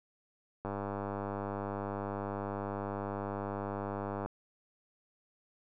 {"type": "click train", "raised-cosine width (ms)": 1, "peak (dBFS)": -23, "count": 362, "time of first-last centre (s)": [0.65, 4.26], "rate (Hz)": 100, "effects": []}